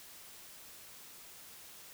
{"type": "silence", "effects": ["white hiss -53 dBFS RMS until 1.93 s"]}